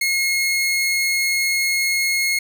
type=tone; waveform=sawtooth; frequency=2161 Hz; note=C#7; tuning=45 cents flat; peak=-14 dBFS; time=0.01-2.39 s; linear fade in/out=5 ms; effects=none